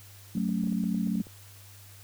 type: chord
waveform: sine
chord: F# minor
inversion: none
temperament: equal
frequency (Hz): 185 / 220 / 277.2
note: F#3 / A3 / C#4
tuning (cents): 0 / 0 / 0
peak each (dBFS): -29 / -29 / -35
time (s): 0.35-1.22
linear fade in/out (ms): 5
type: clicks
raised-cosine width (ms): 2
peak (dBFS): -34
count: 11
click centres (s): 0.375 / 0.492 / 0.637 / 0.673 / 0.725 / 0.839 / 0.946 / 1.073 / 1.155 / 1.202 / 1.269
effects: added 99 Hz sine -50 dBFS peak until 2.03 s + white hiss -53 dBFS RMS until 2.03 s